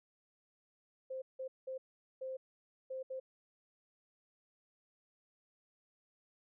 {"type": "tone bursts at uneven times", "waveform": "sine", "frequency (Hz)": 523.3, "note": "C5", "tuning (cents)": 0, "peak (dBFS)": -39, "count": 6, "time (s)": [[1.1, 1.22], [1.39, 1.48], [1.67, 1.78], [2.21, 2.37], [2.9, 3.03], [3.1, 3.2]], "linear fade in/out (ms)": 10, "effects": []}